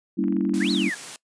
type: chord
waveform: sine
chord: G diminished seventh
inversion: none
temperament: equal with one note detuned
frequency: 196 / 233.1 / 283.7 / 329.6 Hz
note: G3 / Bb3 / Db4 / Fb4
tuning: 0 / 0 / +40 / 0 cents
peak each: -25 / -27 / -25 / -26 dBFS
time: 0.17-0.9 s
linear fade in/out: 20 ms
type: click train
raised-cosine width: 0.5 ms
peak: -30 dBFS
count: 13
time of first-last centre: 0.24-0.748 s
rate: 23.6 Hz
type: high-pass noise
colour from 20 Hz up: white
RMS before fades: -37 dBFS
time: 0.54-1.16 s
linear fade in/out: 0 ms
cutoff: 120 Hz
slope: 96 dB/octave
type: exponential two-way sweep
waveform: sine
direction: up then down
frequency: 1480 to 4435 to 1611 Hz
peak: -26 dBFS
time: 0.6-0.95 s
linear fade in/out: 10 ms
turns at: 0.71 s
effects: noise-tail reverb RT60 0.1 s tail -21 dB re dry + resampled to 22050 Hz